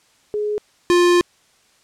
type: tone pair in turn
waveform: sine / square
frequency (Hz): 419.3 / 351.5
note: G#4 / F4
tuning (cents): +17 / +11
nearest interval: minor third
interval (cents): 306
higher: first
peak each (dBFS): -19 / -12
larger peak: second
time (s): 0.34-0.58 / 0.9-1.21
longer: second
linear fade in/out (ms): 0
effects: white hiss -57 dBFS RMS until 1.83 s + low-pass 8000 Hz 12 dB/octave